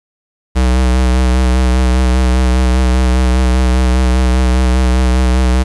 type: tone with vibrato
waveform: square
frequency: 63.1 Hz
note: B1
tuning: 38 cents sharp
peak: -9 dBFS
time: 0.55-5.64 s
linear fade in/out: 20 ms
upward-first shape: sine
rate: 5 Hz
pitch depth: 30 cents each way
effects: resampled to 24000 Hz + 7-bit